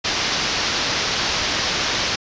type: low-pass noise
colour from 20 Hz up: white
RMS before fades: -22 dBFS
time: 0.04-2.16 s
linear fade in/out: 10 ms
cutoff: 5900 Hz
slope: 48 dB/octave
effects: resampled to 16000 Hz